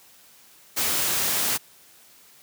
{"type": "noise", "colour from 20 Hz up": "white", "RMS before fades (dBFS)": -24, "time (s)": [0.76, 1.58], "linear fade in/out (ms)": 20, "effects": ["white hiss -53 dBFS RMS until 2.42 s", "high-pass 80 Hz 12 dB/octave"]}